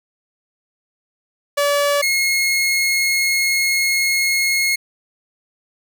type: tone pair in turn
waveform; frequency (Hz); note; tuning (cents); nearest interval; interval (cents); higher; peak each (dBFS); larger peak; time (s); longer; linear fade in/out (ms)
sawtooth; 574 / 2162; D5 / C#7; -40 / -44; octave + major seventh; 2296; second; -11 / -12; first; 1.57-2.02 / 2.02-4.76; second; 10
effects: none